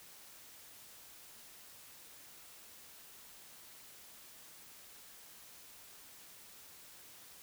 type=silence; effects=white hiss -56 dBFS RMS until 7.42 s